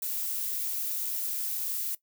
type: noise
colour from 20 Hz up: violet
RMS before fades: -32 dBFS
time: 0.02-1.95 s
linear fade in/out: 5 ms
effects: noise-tail reverb RT60 0.1 s tail -18 dB re dry